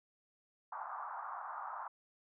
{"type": "band-pass noise", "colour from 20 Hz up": "white", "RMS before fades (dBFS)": -44, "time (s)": [0.72, 1.88], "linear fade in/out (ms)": 5, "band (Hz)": [750, 1300], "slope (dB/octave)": 48, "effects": []}